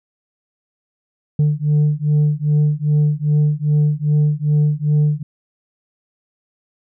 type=beating tone pair; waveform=sine; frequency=148.1 / 150.6 Hz; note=D3 / D3; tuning=+15 / +44 cents; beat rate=2.5 Hz; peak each=-14 dBFS; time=1.39-5.23 s; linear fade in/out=5 ms; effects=tanh soft clip ceiling -10 dBFS